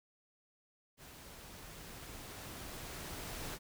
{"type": "noise with level ramp", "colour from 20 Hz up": "pink", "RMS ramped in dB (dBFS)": [-54, -43], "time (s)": [0.97, 3.59], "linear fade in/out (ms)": 50, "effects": []}